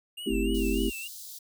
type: tone with vibrato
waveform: square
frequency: 2787 Hz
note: F7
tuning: 4 cents flat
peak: -37 dBFS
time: 0.17-1.08 s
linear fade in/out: 10 ms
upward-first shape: sine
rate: 3.4 Hz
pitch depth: 95 cents each way
type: chord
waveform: sine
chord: A minor seventh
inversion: none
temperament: equal with one note detuned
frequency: 220 / 261.6 / 325.8 / 392 Hz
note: A3 / C4 / E4 / G4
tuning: 0 / 0 / -20 / 0 cents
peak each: -31 dBFS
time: 0.26-0.9 s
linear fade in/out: 10 ms
type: tone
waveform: sine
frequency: 47.49 Hz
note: F#1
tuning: 46 cents sharp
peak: -29 dBFS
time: 0.29-0.92 s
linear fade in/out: 50 ms
type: high-pass noise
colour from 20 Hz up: white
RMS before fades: -43 dBFS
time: 0.54-1.39 s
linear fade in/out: 10 ms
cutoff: 3600 Hz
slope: 48 dB/octave
effects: none

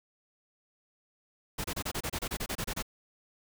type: noise bursts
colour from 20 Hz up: pink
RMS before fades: -34 dBFS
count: 14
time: 1.58-2.826 s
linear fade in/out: 10 ms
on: 63 ms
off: 28 ms
effects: none

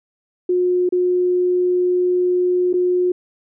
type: tone with dropouts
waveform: sine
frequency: 360.2 Hz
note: F#4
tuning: 46 cents flat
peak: -14 dBFS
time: 0.49-3.12 s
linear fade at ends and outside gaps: 5 ms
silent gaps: 0.891-0.923 / 2.73-2.738 s
effects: none

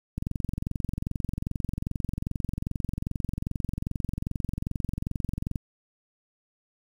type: click train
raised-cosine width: 5 ms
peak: -17 dBFS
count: 122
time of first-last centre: 0.18-5.558 s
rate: 22.5 Hz
effects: 8-bit

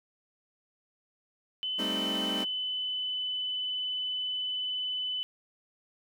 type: tone with pitch glide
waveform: sine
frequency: 3026 to 3007 Hz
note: F#7 to F#7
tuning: +38 to +27 cents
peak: -30 dBFS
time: 1.63-5.23 s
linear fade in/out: 0 ms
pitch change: -11 cents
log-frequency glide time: 1.76-3.26 s
type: chord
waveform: sawtooth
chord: A half-diminished seventh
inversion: third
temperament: equal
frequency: 196 / 220 / 261.6 / 311.1 Hz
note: G3 / A3 / C4 / Eb4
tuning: 0 / 0 / 0 / 0 cents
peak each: -34 dBFS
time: 1.78-2.45 s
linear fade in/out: 20 ms
effects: none

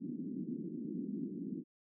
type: band-pass noise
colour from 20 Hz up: white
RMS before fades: -41 dBFS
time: 0-1.64 s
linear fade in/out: 50 ms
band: 170 to 320 Hz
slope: 48 dB/octave
effects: none

